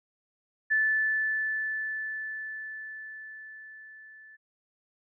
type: tone with level ramp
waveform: sine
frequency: 1748 Hz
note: A6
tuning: 12 cents flat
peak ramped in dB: -21 to -49 dBFS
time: 0.7-4.37 s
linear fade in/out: 20 ms
effects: none